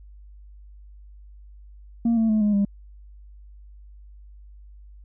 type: tone with pitch steps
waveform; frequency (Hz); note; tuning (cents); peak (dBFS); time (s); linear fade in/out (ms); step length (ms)
sine; 232.3 / 224 / 216 / 208.3 / 200.8; A#3 / A3 / A3 / G#3 / G3; -6 / +31 / -32 / +5 / +42; -15; 2.05-2.65; 5; 120
effects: tanh soft clip ceiling -16 dBFS + added 50 Hz sine -43 dBFS peak until 5.04 s